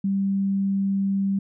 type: tone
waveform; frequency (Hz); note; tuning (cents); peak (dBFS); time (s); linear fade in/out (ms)
sine; 196; G3; 0; -20; 0.04-1.39; 5
effects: none